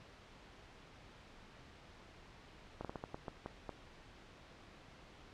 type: slowing click train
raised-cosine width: 1 ms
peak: -28 dBFS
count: 9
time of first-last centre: 2.81-3.693 s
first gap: 37 ms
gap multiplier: 1.3
effects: pink hiss -58 dBFS RMS until 5.33 s + low-pass 4000 Hz 12 dB/octave